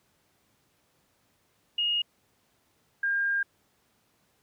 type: tone pair in turn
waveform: sine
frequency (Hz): 2862 / 1607.8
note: F7 / G6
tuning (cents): +42 / +43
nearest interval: minor seventh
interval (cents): 999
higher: first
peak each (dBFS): -24 / -24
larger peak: neither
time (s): 1.78-2.02 / 3.03-3.43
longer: second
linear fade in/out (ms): 5
effects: pink hiss -69 dBFS RMS until 4.42 s + high-pass 80 Hz 12 dB/octave